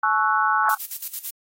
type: chord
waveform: sine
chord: F# minor seventh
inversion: first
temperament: equal with one note detuned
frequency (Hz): 857.9 / 1108.7 / 1318.5 / 1480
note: A5 / C#6 / E6 / F#6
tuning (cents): -44 / 0 / 0 / 0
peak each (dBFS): -23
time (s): 0.03-0.75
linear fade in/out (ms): 5
type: noise with tremolo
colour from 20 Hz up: violet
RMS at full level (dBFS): -28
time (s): 0.69-1.31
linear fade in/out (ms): 5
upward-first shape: square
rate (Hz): 9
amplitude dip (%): 80
effects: AAC 48 kbps